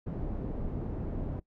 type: low-pass noise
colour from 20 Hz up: pink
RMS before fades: -35 dBFS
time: 0.06-1.4 s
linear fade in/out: 10 ms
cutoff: 410 Hz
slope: 12 dB/octave
effects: noise-tail reverb RT60 0.1 s tail -19 dB re dry